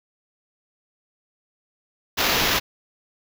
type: noise with sample-and-hold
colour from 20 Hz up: blue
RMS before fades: -21 dBFS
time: 2.17-2.6 s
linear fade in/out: 20 ms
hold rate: 8820 Hz
effects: none